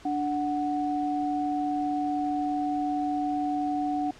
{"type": "tone pair together", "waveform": "sine", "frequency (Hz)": [293.4, 740], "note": ["D4", "F#5"], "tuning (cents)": [-2, 0], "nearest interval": "octave + major third", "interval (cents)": 1602, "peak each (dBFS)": -28, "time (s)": [0.05, 4.11], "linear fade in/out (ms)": 5, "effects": ["pink hiss -51 dBFS RMS until 4.19 s", "low-pass 6000 Hz 12 dB/octave"]}